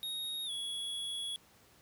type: tone with pitch glide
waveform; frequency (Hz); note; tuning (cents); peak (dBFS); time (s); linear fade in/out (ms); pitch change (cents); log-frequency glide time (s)
square; 3749 to 3359; A#7 to G#7; +9 to +19; -37; 0.03-1.36; 0; -190; 0.45-0.51
effects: pink hiss -63 dBFS RMS until 1.81 s + high-pass 80 Hz 12 dB/octave